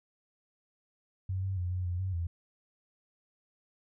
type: tone with pitch steps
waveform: sine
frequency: 94.1 / 95.9 / 89.1 / 91.2 / 88.4 / 94.4 / 85 Hz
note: F#2 / G2 / F2 / F#2 / F2 / F#2 / F2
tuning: +30 / -37 / +35 / -24 / +22 / +35 / -46 cents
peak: -30 dBFS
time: 1.29-2.27 s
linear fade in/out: 5 ms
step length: 140 ms
effects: none